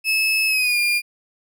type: tone with pitch glide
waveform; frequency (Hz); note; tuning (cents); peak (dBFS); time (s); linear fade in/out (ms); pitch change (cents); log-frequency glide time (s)
35% pulse; 2599 to 2411; E7 to D7; -25 to +45; -15; 0.04-1.02; 50; -130; 0.47-0.78
effects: none